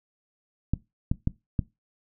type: clicks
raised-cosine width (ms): 5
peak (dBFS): -11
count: 4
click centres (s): 0.736 / 1.115 / 1.274 / 1.592
effects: noise-tail reverb RT60 0.2 s tail -19 dB re dry